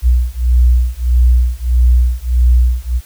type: beating tone pair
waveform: sine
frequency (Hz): 60.3 / 61.9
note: B1 / B1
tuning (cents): -41 / +5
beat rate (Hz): 1.6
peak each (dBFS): -11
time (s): 0.02-3.01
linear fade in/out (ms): 50
effects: white hiss -43 dBFS RMS until 3.05 s